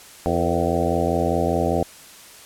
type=harmonic tone with a mistuned harmonic; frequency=85 Hz; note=F2; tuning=46 cents flat; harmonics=1 / 2 / 3 / 4 / 5 / 6 / 7 / 8 / 9; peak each=-27 / -27 / -27 / -27 / -27 / -27 / -27 / -27 / -27 dBFS; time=0.26-1.83 s; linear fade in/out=0 ms; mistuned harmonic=5; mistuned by=+69 cents; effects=white hiss -44 dBFS RMS until 2.45 s + low-pass 12000 Hz 12 dB/octave